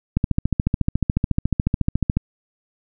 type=click train; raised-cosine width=5 ms; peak=-5 dBFS; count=29; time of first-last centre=0.17-2.17 s; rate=14 Hz; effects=none